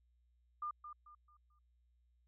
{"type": "tone with echo", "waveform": "sine", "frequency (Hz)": 1204, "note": "D6", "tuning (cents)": 43, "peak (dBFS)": -38, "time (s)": [0.62, 0.71], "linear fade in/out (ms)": 5, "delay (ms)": 220, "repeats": 4, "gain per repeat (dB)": -9, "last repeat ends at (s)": 1.59, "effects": ["added 60 Hz sine -70 dBFS peak until 2.27 s"]}